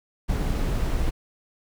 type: noise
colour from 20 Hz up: brown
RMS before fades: -24 dBFS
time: 0.28-1.11 s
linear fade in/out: 20 ms
effects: none